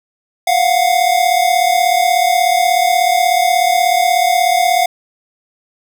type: tone pair together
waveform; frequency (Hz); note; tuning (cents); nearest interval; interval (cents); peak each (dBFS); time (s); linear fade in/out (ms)
square; 695.5 / 732; F5 / F#5; -7 / -19; minor second; 88; -14; 0.47-4.86; 5
effects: none